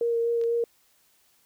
sine tone with vibrato, 466.2 Hz, A#4, in tune, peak -22 dBFS, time 0.01-0.64 s, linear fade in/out 2 ms, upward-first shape sine, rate 4.1 Hz, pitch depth 13 cents each way
clicks, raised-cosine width 0.2 ms, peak -32 dBFS, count 2, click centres 0.414 / 0.438 s
effects white hiss -64 dBFS RMS until 1.45 s

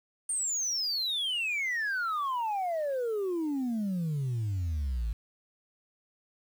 sine exponential sweep, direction down, 8970 to 51.91 Hz, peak -26 dBFS, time 0.29-5.13 s, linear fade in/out 5 ms, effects tanh soft clip ceiling -27 dBFS + 9-bit

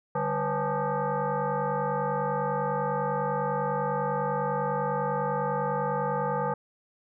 sine tone with frequency modulation, 196 Hz, G3, in tune, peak -25 dBFS, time 0.15-6.54 s, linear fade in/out 5 ms, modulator 342 Hz, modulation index 3, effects none

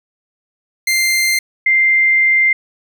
sawtooth / sine tone pair in turn, 2093 / 2093 Hz, C7 / C7, 0 / 0 cents, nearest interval unison, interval 0 cents, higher neither, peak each -9 dBFS, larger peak neither, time 0.87-1.39 / 1.66-2.53 s, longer second, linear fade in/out 5 ms, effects none

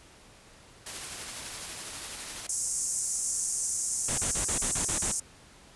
white noise with tremolo, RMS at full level -37 dBFS, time 0.86-2.47 s, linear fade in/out 5 ms, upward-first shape sine, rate 12 Hz, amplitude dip 25%
pink band-pass noise, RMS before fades -31 dBFS, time 2.49-5.2 s, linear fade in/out 5 ms, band 6300 to 9900 Hz, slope 48 dB/octave
pink noise bursts, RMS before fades -34 dBFS, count 8, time 4.08-5.118 s, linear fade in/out 5 ms, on 100 ms, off 34 ms
effects pink hiss -54 dBFS RMS until 5.75 s + resampled to 24000 Hz

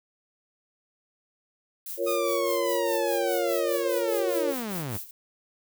violet noise with tremolo, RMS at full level -35 dBFS, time 1.86-5.11 s, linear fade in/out 2 ms, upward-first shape sine, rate 4.9 Hz, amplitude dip 80%
sine chord, Bb minor, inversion second, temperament equal, 349.2 / 466.2 / 554.4 Hz, F4 / Bb4 / Db5, 0 / 0 / 0 cents, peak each -30 / -29 / -27 dBFS, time 1.97-4.55 s, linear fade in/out 50 ms
sawtooth linear sweep, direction down, 1244.5 to 92.5 Hz, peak -27 dBFS, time 2.06-4.98 s, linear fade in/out 20 ms
effects none

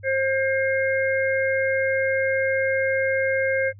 harmonic tone, 533 Hz, C5, 32 cents sharp, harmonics 1 / 3 / 4, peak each -21 / -26 / -27 dBFS, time 0.03-3.73 s, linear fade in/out 50 ms, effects noise-tail reverb RT60 0.1 s tail -26 dB re dry + added 99 Hz sine -42 dBFS peak until 3.79 s

